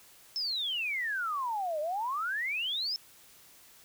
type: exponential two-way sweep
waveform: sine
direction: down then up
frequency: 5350 to 587.3 to 5350 Hz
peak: -30 dBFS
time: 0.36-2.96 s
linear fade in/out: 0 ms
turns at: 1.8 s
effects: white hiss -57 dBFS RMS until 3.84 s